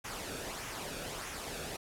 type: noise with flanger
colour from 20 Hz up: pink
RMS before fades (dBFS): -41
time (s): 0.04-1.77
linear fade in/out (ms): 10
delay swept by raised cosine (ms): 0.22 to 1.01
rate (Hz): 1.6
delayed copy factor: -0.5
effects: low-pass 12000 Hz 12 dB/octave